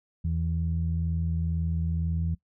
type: tone pair together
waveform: sine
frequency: 82.41 / 164.48 Hz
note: E2 / E3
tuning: 0 / -4 cents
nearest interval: octave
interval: 1196 cents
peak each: -26 / -29 dBFS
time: 0.24-2.35 s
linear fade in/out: 10 ms
effects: noise-tail reverb RT60 0.1 s tail -21 dB re dry + tanh soft clip ceiling -17 dBFS